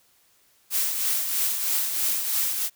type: noise with tremolo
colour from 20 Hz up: blue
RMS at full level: -23 dBFS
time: 0.7-2.7 s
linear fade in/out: 50 ms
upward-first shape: triangle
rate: 3.1 Hz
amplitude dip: 50%
effects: white hiss -62 dBFS RMS until 2.75 s